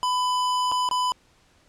square tone with dropouts, 1000 Hz, B5, 21 cents sharp, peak -22 dBFS, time 0.03-1.12 s, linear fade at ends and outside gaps 0 ms, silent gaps 0.716-0.721 / 0.889-0.912 s, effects pink hiss -60 dBFS RMS until 1.68 s + low-pass 8000 Hz 12 dB/octave

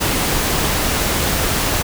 pink noise, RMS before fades -18 dBFS, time 0-1.83 s, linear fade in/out 20 ms, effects none

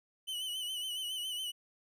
45% pulse tone with vibrato, 3000 Hz, F#7, 23 cents sharp, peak -36 dBFS, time 0.27-1.52 s, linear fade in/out 20 ms, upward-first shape sine, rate 7.2 Hz, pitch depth 55 cents each way, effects resampled to 32000 Hz

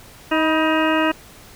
harmonic tone with a mistuned harmonic, 314.7 Hz, D#4, 20 cents sharp, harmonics 1 / 2 / 3 / 4 / 5 / 6 / 8 / 9, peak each -19 / -22 / -24 / -25 / -26 / -27 / -28 / -29 dBFS, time 0.31-1.12 s, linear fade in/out 10 ms, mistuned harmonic 3, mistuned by +45 cents, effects pink hiss -44 dBFS RMS until 1.55 s

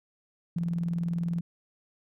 sine tone with tremolo, 170 Hz, F3, 46 cents flat, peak -25 dBFS, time 0.56-1.41 s, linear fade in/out 5 ms, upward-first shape square, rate 20 Hz, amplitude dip 40%, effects none

